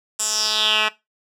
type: tone with band-pass filter sweep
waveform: 10% pulse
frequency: 215.1 Hz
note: A3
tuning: 39 cents flat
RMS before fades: -20 dBFS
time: 0.19-0.89 s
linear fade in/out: 10 ms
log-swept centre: 8000 to 2200 Hz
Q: 4.1
effects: noise-tail reverb RT60 0.2 s tail -18 dB re dry